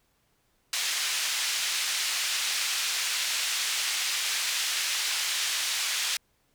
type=band-pass noise; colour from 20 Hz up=pink; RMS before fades=-29 dBFS; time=0.73-6.17 s; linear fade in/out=2 ms; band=2400 to 7800 Hz; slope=12 dB/octave; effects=pink hiss -70 dBFS RMS until 6.54 s